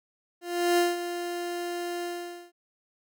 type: tone with ADSR envelope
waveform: 30% pulse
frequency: 349.2 Hz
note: F4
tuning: in tune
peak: -17 dBFS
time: 0.41-2.52 s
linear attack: 370 ms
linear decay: 180 ms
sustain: -11 dB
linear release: 480 ms
effects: none